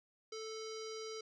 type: tone with low-pass filter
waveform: square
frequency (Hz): 440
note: A4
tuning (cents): 0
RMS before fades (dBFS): -45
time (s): 0.32-1.21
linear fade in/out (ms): 5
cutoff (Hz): 5300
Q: 6.1
effects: none